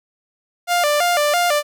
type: tone with vibrato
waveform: sawtooth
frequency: 644 Hz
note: E5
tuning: 41 cents flat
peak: -11 dBFS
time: 0.67-1.63 s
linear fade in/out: 50 ms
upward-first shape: square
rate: 3 Hz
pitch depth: 150 cents each way
effects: none